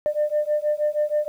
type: beating tone pair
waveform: sine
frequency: 596 / 602.3 Hz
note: D5 / D5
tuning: +25 / +44 cents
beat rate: 6.3 Hz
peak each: -22 dBFS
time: 0.06-1.28 s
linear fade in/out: 0 ms
effects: tanh soft clip ceiling -14 dBFS + 9-bit